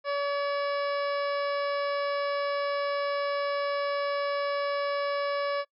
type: harmonic tone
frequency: 569 Hz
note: C#5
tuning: 45 cents sharp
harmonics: 1 / 2 / 3 / 4 / 5 / 6 / 7 / 8 / 9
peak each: -28 / -32 / -37 / -41 / -47 / -52 / -47 / -52 / -45 dBFS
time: 0.04-5.65 s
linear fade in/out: 50 ms
effects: noise-tail reverb RT60 0.1 s tail -23 dB re dry